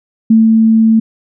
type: tone with ADSR envelope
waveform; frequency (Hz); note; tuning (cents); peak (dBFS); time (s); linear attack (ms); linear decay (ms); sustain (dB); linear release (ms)
sine; 222.9; A3; +23; -3; 0.3-1; 7; 160; -2; 10
effects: none